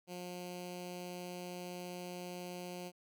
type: tone with notch filter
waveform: 10% pulse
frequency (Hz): 178.5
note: F3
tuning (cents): +38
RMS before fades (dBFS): -45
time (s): 0.07-2.92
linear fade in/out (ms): 50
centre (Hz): 1200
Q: 1.1
effects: none